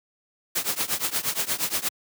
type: noise with tremolo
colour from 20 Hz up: white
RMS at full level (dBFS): -23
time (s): 0.55-1.89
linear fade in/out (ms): 10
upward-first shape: triangle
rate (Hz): 8.5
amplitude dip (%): 95
effects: high-pass 100 Hz 12 dB/octave